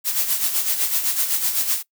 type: noise with tremolo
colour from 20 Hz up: blue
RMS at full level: -19 dBFS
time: 0.04-1.83 s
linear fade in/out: 50 ms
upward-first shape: sine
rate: 7.9 Hz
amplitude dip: 60%
effects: noise-tail reverb RT60 0.1 s tail -20 dB re dry